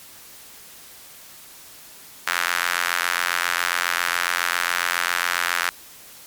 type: tone with high-pass filter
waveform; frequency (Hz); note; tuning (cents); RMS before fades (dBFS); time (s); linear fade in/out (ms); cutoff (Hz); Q
sawtooth; 87.31; F2; 0; -23; 2.27-5.69; 0; 1500; 2.1
effects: white hiss -44 dBFS RMS until 6.26 s + MP3 96 kbps